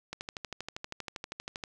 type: click train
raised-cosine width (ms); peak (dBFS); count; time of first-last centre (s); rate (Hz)
0.2; -20; 20; 0.13-1.638; 12.6
effects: none